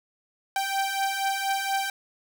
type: beating tone pair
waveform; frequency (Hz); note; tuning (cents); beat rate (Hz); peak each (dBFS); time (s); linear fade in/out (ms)
sawtooth; 779 / 783.2; G5 / G5; -11 / -2; 4.2; -26 / -23; 0.56-1.9; 2
effects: none